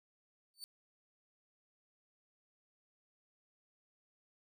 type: tone with exponential growth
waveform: sawtooth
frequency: 4531 Hz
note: C#8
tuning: 37 cents sharp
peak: -38 dBFS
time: 0.54-0.64 s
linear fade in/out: 0 ms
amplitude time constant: 21 ms
effects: none